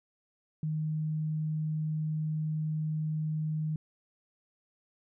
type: tone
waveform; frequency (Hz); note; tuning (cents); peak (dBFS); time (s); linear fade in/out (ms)
sine; 155.2; D#3; -4; -29; 0.63-3.76; 2
effects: none